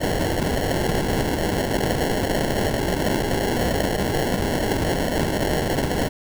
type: noise with sample-and-hold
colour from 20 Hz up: white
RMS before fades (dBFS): -22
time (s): 0-6.09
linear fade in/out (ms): 20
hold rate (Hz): 1225
effects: none